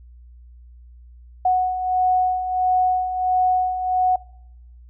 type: beating tone pair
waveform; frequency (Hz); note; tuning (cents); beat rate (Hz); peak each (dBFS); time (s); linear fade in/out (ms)
sine; 736 / 737.5; F#5 / F#5; -9 / -6; 1.5; -24 / -17; 1.45-4.16; 5
effects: noise-tail reverb RT60 0.8 s tail -24 dB re dry + added 60 Hz sine -42 dBFS peak until 4.89 s